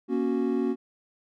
triangle chord, F# major, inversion first, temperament equal with one note detuned, 236.7 / 277.2 / 370 Hz, A#3 / C#4 / F#4, +27 / 0 / 0 cents, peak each -26 dBFS, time 0.08-0.76 s, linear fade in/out 50 ms, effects none

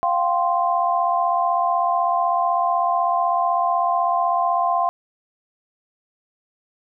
sine chord, F suspended second, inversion none, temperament equal with one note detuned, 698.5 / 774.5 / 1046.5 Hz, F5 / G5 / C6, 0 / -21 / 0 cents, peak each -20 / -24 / -21 dBFS, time 0.03-4.89 s, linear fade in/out 0 ms, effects none

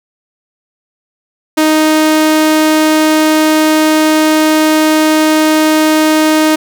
sawtooth tone, 311.1 Hz, D#4, in tune, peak -3 dBFS, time 1.57-6.56 s, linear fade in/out 10 ms, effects none

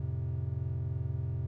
triangle chord, F major, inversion none, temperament equal, 87.31 / 110 / 130.81 Hz, F2 / A2 / C3, 0 / 0 / 0 cents, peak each -34 / -35 / -33 dBFS, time 0-1.47 s, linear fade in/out 5 ms, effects none

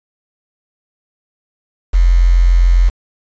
sine tone with quantisation, 43.65 Hz, F1, in tune, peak -6 dBFS, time 1.93-2.9 s, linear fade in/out 20 ms, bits 5, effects resampled to 16000 Hz

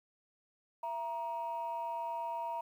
sine tone pair together, 670 / 941.6 Hz, E5 / A#5, +28 / +17 cents, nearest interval tritone, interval 589 cents, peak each -40 / -35 dBFS, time 0.83-2.61 s, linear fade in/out 5 ms, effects tanh soft clip ceiling -31 dBFS + 11-bit

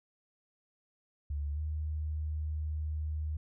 sine tone with pitch glide, 72.5 to 76.77 Hz, D2 to D#2, -22 to -23 cents, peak -32 dBFS, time 1.3-3.37 s, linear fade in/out 5 ms, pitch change +99 cents, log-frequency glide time 1.54-1.59 s, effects none

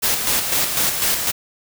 white noise with tremolo, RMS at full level -18 dBFS, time 0.02-1.32 s, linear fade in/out 20 ms, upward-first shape square, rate 4 Hz, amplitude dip 45%, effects none

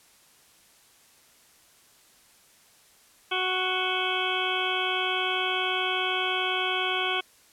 harmonic tone with a mistuned harmonic, 370.2 Hz, F#4, 1 cent sharp, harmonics 1 / 2 / 3 / 4 / 6 / 7 / 8 / 9, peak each -33 / -33 / -33 / -33 / -33 / -33 / -33 / -33 dBFS, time 3.31-7.21 s, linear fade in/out 10 ms, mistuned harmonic 8, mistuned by +62 cents, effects white hiss -58 dBFS RMS until 7.52 s + low-pass 12000 Hz 12 dB/octave

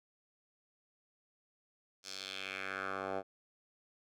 10% pulse tone with band-pass filter sweep, 96.1 Hz, G2, 34 cents flat, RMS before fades -41 dBFS, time 2.03-3.23 s, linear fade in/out 50 ms, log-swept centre 5700 to 700 Hz, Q 2.3, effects none

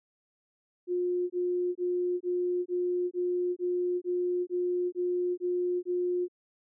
sine tone bursts, 357 Hz, F4, 38 cents sharp, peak -26 dBFS, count 12, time 0.87-6.283 s, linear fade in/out 50 ms, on 430 ms, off 23 ms, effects none

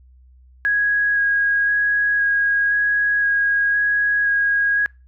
sine tone with vibrato, 1651 Hz, G#6, 11 cents flat, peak -15 dBFS, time 0.65-4.86 s, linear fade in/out 0 ms, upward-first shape square, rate 0.97 Hz, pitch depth 9 cents each way, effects noise-tail reverb RT60 0.3 s tail -26 dB re dry + added 63 Hz sine -46 dBFS peak until 5.07 s

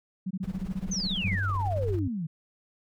sine tone bursts, 187.8 Hz, F#3, 26 cents sharp, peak -28 dBFS, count 16, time 0.26-1.358 s, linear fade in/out 10 ms, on 48 ms, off 22 ms
brown noise with tremolo, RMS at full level -36 dBFS, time 0.43-1.99 s, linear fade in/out 0 ms, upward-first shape triangle, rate 18 Hz, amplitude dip 75%
sine exponential sweep, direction down, 6440 to 149.5 Hz, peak -29 dBFS, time 0.91-2.27 s, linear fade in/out 10 ms
sine tone, 96.6 Hz, G2, 25 cents flat, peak -27 dBFS, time 1.24-2.08 s, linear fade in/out 5 ms
effects none

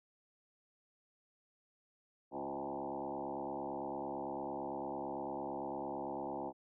sine tone with frequency modulation, 572 Hz, D5, 46 cents flat, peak -38 dBFS, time 2.31-6.53 s, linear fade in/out 50 ms, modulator 68.9 Hz, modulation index 4.9, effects none

